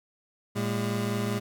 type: tone pair together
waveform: 25% pulse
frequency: 113.7 / 202.6 Hz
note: A#2 / G#3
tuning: -43 / -43 cents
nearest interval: minor seventh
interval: 1000 cents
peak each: -26 dBFS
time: 0.55-1.4 s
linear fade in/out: 20 ms
effects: none